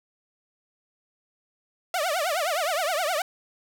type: tone with vibrato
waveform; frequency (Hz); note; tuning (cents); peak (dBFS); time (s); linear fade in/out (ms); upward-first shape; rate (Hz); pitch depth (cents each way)
sawtooth; 659.3; E5; 0; -20; 1.94-3.22; 2; triangle; 9.6; 280
effects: none